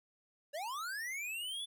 square linear sweep, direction up, 546 to 3503 Hz, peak -39 dBFS, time 0.53-1.66 s, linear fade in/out 20 ms, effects none

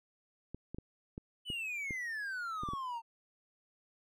clicks, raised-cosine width 3 ms, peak -29 dBFS, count 9, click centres 0.546 / 0.746 / 0.785 / 1.179 / 1.502 / 1.908 / 2.635 / 2.688 / 2.735 s
triangle exponential sweep, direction down, 3026 to 900 Hz, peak -35 dBFS, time 1.45-3.02 s, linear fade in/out 50 ms
effects none

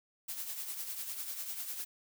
blue noise with tremolo, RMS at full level -38 dBFS, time 0.28-1.85 s, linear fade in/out 10 ms, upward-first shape triangle, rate 10 Hz, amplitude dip 60%, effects none

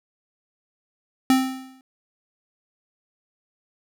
square tone with exponential decay, 261.6 Hz, C4, in tune, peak -13 dBFS, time 1.3-1.81 s, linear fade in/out 1 ms, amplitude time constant 110 ms, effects none

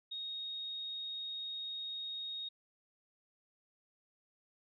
sine tone, 3736 Hz, A#7, 3 cents sharp, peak -39 dBFS, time 0.11-2.49 s, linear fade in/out 10 ms, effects none

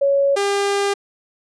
sine / sawtooth tone pair in turn, 557 / 400.9 Hz, C#5 / G4, +8 / +39 cents, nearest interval tritone, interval 569 cents, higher first, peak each -13 dBFS, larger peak neither, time 0.01-0.36 / 0.36-0.94 s, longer second, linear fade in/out 10 ms, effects resampled to 22050 Hz

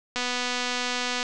click train, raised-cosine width 0.2 ms, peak -11 dBFS, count 265, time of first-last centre 0.16-1.229 s, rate 247 Hz, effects resampled to 22050 Hz

